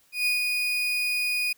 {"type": "tone with ADSR envelope", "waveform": "35% pulse", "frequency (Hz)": 2470, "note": "D#7", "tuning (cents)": -13, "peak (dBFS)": -19, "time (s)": [0.12, 1.53], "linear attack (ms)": 140, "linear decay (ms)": 140, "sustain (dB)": -3, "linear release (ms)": 8, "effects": ["white hiss -62 dBFS RMS until 1.57 s"]}